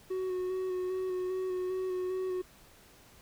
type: tone with vibrato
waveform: triangle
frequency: 370 Hz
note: F#4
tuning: in tune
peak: -29 dBFS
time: 0.1-2.42 s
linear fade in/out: 10 ms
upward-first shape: square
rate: 2.5 Hz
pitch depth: 17 cents each way
effects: pink hiss -58 dBFS RMS until 3.21 s

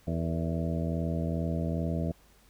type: harmonic tone with a mistuned harmonic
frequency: 82.41 Hz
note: E2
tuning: in tune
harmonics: 1 / 2 / 3 / 4 / 5 / 6 / 7 / 8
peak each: -33 / -31 / -36 / -40 / -47 / -42 / -41 / -40 dBFS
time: 0.07-2.12 s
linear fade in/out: 5 ms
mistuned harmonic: 6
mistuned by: -84 cents
effects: added 50 Hz sine -62 dBFS peak until 2.49 s + pink hiss -62 dBFS RMS until 2.49 s

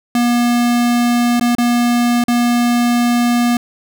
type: tone with dropouts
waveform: square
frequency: 240 Hz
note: B3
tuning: 49 cents flat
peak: -12 dBFS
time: 0.15-3.57 s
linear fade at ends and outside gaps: 2 ms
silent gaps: 1.397-1.41 / 1.551-1.583 / 2.239-2.282 s
effects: none

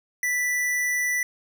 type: tone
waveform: square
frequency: 1975 Hz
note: B6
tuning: in tune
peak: -23 dBFS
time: 0.23-1.23 s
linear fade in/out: 2 ms
effects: none

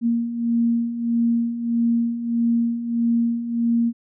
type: beating tone pair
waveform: sine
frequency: 232.4 / 234 Hz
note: A#3 / A#3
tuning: -5 / +7 cents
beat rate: 1.6 Hz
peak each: -25 / -19 dBFS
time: 0.01-3.93 s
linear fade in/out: 50 ms
effects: none

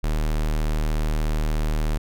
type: tone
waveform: square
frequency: 38.37 Hz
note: D#1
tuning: 23 cents flat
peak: -21 dBFS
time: 0.03-1.98 s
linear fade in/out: 10 ms
effects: none

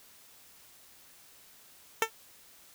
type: tone with exponential decay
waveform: 10% pulse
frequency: 447.6 Hz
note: A4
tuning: 30 cents sharp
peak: -12 dBFS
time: 2.02-2.1 s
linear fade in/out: 2 ms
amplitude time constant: 17 ms
effects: white hiss -57 dBFS RMS until 2.74 s

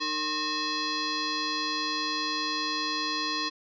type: tone with frequency modulation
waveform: sine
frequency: 2600 Hz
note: E7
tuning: 24 cents flat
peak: -27 dBFS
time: 0-3.5 s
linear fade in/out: 20 ms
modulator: 765 Hz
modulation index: 3
effects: none

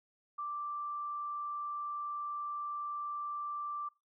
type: tone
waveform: sine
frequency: 1174.7 Hz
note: D6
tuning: in tune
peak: -36 dBFS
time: 0.38-3.89 s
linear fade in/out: 10 ms
effects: noise-tail reverb RT60 0.3 s tail -25 dB re dry

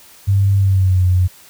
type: tone with pitch glide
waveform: sine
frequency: 98.6 to 90.94 Hz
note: G2 to F#2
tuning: +11 to -29 cents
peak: -10 dBFS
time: 0.27-1.28 s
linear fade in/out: 20 ms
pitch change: -140 cents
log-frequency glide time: 0.57-1.04 s
effects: white hiss -44 dBFS RMS until 1.49 s

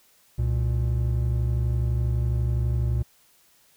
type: tone pair together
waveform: triangle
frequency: 66.56 / 118.6 Hz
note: C2 / A#2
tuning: +30 / +30 cents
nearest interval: minor seventh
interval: 1000 cents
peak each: -22 dBFS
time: 0.38-3.03 s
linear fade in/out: 10 ms
effects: white hiss -60 dBFS RMS until 3.76 s

